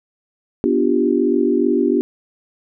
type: chord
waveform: sine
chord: G dominant seventh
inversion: first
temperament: equal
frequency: 246.9 / 293.7 / 349.2 / 392 Hz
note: B3 / D4 / F4 / G4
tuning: 0 / 0 / 0 / 0 cents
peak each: -19 dBFS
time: 0.64-2.01 s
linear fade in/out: 0 ms
effects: none